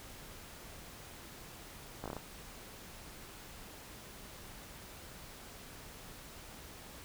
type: slowing click train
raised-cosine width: 1 ms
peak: -26 dBFS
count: 6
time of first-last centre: 2.04-2.167 s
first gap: 17 ms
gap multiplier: 1.2
effects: pink hiss -51 dBFS RMS until 7.04 s